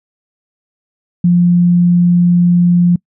sine tone, 175.2 Hz, F3, 6 cents sharp, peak -6 dBFS, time 1.24-2.96 s, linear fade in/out 5 ms, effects noise-tail reverb RT60 0.1 s tail -26 dB re dry

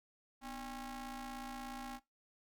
sawtooth ring-modulated tone, 277.2 Hz, C#4, in tune, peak -37 dBFS, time 0.41-2 s, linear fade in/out 50 ms, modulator 526 Hz, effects noise-tail reverb RT60 0.2 s tail -20 dB re dry

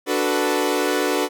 sawtooth chord, B minor seventh, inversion first, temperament equal, 293.7 / 370 / 440 / 493.9 Hz, D4 / F#4 / A4 / B4, 0 / 0 / 0 / 0 cents, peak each -20 / -20 / -21 / -21 dBFS, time 0.06-1.29 s, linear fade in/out 50 ms, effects none

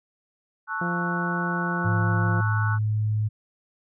sine chord, F# minor seventh, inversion first, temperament equal, 880 / 1108.7 / 1318.5 / 1480 Hz, A5 / C#6 / E6 / F#6, 0 / 0 / 0 / 0 cents, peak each -34 / -33 / -34 / -29 dBFS, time 0.67-2.79 s, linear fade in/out 50 ms
harmonic tone, 173.4 Hz, F3, 12 cents flat, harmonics 1 / 2 / 3 / 4, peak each -27 / -34 / -39 / -38 dBFS, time 0.81-2.41 s, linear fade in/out 5 ms
sine tone, 107.2 Hz, A2, 45 cents flat, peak -21 dBFS, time 1.84-3.29 s, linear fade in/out 20 ms
effects none

